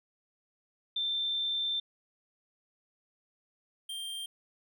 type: tone pair in turn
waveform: sine / square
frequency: 3565 / 3176 Hz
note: A7 / G7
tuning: +22 / +22 cents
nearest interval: major second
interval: 200 cents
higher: first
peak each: -29 / -37 dBFS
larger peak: first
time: 0.96-1.8 / 3.89-4.26 s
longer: first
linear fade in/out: 5 ms
effects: none